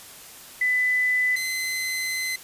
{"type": "tone pair in turn", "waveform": ["sine", "sawtooth"], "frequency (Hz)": [2000, 2046], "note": ["B6", "C7"], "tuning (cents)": [21, -39], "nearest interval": "unison", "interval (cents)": 40, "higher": "second", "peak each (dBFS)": [-19, -22], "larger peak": "first", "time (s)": [[0.61, 1.36], [1.36, 2.36]], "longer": "second", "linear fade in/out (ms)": 5, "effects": ["white hiss -44 dBFS RMS until 2.43 s", "resampled to 32000 Hz"]}